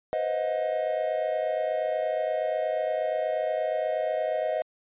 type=tone cluster; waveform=triangle; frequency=499.6 / 528 / 628 / 721 Hz; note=B4 / C5 / D#5 / F#5; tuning=+20 / +16 / +16 / -45 cents; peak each=-32 / -32 / -25 / -31 dBFS; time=0.13-4.62 s; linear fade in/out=0 ms; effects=resampled to 8000 Hz